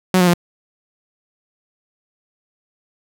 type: tone with pitch steps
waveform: sawtooth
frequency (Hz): 185 / 179.32 / 173.81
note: F#3 / F3 / F3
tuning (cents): 0 / +46 / -8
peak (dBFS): -7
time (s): 0.14-0.338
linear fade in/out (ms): 2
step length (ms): 66
effects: none